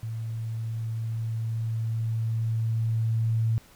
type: tone with level ramp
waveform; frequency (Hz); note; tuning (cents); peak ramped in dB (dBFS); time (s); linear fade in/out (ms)
sine; 112.8; A2; +44; -30 to -21; 0.03-3.58; 0
effects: pink hiss -55 dBFS RMS until 3.75 s